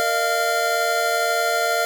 square tone cluster, 461.6 / 608 / 690 / 1397 Hz, A#4 / D#5 / F5 / F6, -17 / -40 / -21 / 0 cents, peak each -28 / -27 / -23 / -24 dBFS, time 0-1.85 s, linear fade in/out 0 ms, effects none

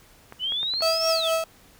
clicks, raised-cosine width 0.5 ms, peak -24 dBFS, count 5, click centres 0.324 / 0.522 / 0.631 / 0.738 / 0.808 s
sine exponential two-way sweep, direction up then down, 2922 to 5630 to 2922 Hz, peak -24 dBFS, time 0.39-1.32 s, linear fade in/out 50 ms, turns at 1.08 s
35% pulse tone with tremolo, 651 Hz, E5, 22 cents flat, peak -18 dBFS, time 0.82-1.44 s, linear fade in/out 2 ms, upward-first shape triangle, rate 4.4 Hz, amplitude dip 65%
effects pink hiss -54 dBFS RMS until 1.79 s

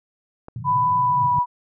click, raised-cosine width 1 ms, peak -23 dBFS, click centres 0.484 s
white band-pass noise, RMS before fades -31 dBFS, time 0.56-1.39 s, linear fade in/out 2 ms, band 110 to 150 Hz, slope 48 dB/octave
sine tone with pitch glide, 995 to 979.6 Hz, B5 to B5, +13 to -14 cents, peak -16 dBFS, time 0.64-1.46 s, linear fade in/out 50 ms, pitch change -27 cents, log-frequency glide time 0.99-1.34 s
effects none

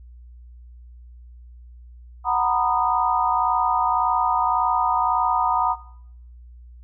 sine chord, B major seventh, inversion second, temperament just, 740.8 / 926 / 987.8 / 1234.7 Hz, F#5 / A#5 / B5 / D#6, +2 / -12 / 0 / -14 cents, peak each -24 dBFS, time 2.24-5.76 s, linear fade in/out 50 ms, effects noise-tail reverb RT60 0.7 s tail -18 dB re dry + added 60 Hz sine -41 dBFS peak until 6.83 s

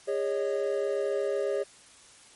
triangle chord, Ab suspended fourth, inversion none, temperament equal with one note detuned, 407.2 / 554.4 / 622.3 Hz, Ab4 / Db5 / Eb5, -34 / 0 / 0 cents, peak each -27 / -28 / -33 dBFS, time 0.07-1.64 s, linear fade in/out 20 ms, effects white hiss -54 dBFS RMS until 2.35 s + MP3 48 kbps

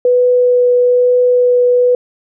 sine tone with vibrato, 493.9 Hz, B4, in tune, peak -7 dBFS, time 0.05-1.95 s, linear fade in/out 2 ms, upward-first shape triangle, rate 1.1 Hz, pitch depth 8 cents each way, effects none

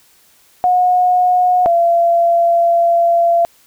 sine tone pair in turn, 725 / 682.9 Hz, F#5 / F5, -35 / -39 cents, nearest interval minor second, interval 104 cents, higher first, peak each -9 dBFS, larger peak neither, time 0.64-1.66 / 1.66-3.45 s, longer second, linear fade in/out 0 ms, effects white hiss -51 dBFS RMS until 3.66 s

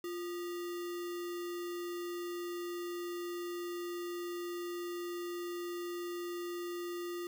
sine tone with sample-and-hold, 349.2 Hz, F4, in tune, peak -37 dBFS, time 0.04-7.27 s, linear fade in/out 2 ms, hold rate 1575 Hz, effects none

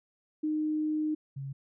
sine tone pair in turn, 307.3 / 136.97 Hz, D#4 / C#3, -21 / -20 cents, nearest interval octave + major second, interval 1399 cents, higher first, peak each -27 / -35 dBFS, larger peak first, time 0.43-1.15 / 1.36-1.53 s, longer first, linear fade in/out 10 ms, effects none

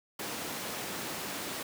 pink high-pass noise, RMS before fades -38 dBFS, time 0.19-1.63 s, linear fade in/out 5 ms, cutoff 210 Hz, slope 12 dB/octave, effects none

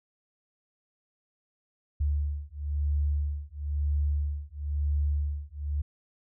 sine beating tone pair, 72.5 / 73.5 Hz, D2 / D2, -22 / +2 cents, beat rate 1 Hz, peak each -29 dBFS, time 2-5.82 s, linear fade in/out 10 ms, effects none

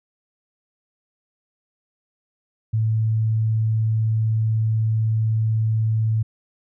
sine tone, 110.5 Hz, A2, 8 cents sharp, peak -17 dBFS, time 2.73-6.23 s, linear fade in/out 10 ms, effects none

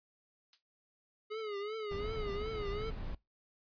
violet noise with exponential decay, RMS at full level -42 dBFS, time 0.53-0.63 s, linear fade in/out 2 ms, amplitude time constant 20 ms
square tone with vibrato, 420.7 Hz, G#4, 22 cents sharp, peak -38 dBFS, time 1.3-2.91 s, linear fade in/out 20 ms, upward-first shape triangle, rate 2.7 Hz, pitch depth 110 cents each way
brown noise, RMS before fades -41 dBFS, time 1.91-3.15 s, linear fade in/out 5 ms
effects noise-tail reverb RT60 0.2 s tail -22 dB re dry + resampled to 11025 Hz

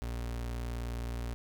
35% pulse tone, 59 Hz, A#1, 22 cents sharp, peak -33 dBFS, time 0.02-1.34 s, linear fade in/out 0 ms, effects none

